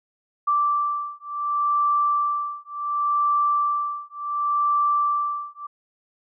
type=beating tone pair; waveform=sine; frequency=1170 / 1170.69 Hz; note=D6 / D6; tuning=-7 / -6 cents; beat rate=0.69 Hz; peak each=-23 dBFS; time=0.47-5.67 s; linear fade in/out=10 ms; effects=none